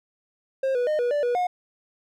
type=tone with pitch steps; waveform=triangle; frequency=533 / 489.8 / 611 / 484.7 / 585 / 485 / 721 Hz; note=C5 / B4 / D#5 / B4 / D5 / B4 / F#5; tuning=+32 / -14 / -32 / -32 / -7 / -31 / -45 cents; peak=-19 dBFS; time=0.63-1.47 s; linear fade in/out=5 ms; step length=120 ms; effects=none